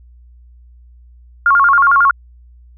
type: tone with vibrato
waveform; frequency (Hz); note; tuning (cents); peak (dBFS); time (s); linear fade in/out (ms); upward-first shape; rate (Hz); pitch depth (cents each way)
sine; 1246; D#6; +2; -7; 1.46-2.11; 2; square; 11; 210
effects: added 60 Hz sine -40 dBFS peak until 2.77 s